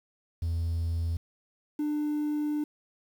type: tone pair in turn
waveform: triangle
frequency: 83.7 / 298.3 Hz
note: E2 / D4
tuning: +27 / +27 cents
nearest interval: octave + minor seventh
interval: 2200 cents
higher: second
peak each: -24 dBFS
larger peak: neither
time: 0.42-1.17 / 1.79-2.64 s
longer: second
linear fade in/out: 5 ms
effects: tanh soft clip ceiling -21 dBFS + 9-bit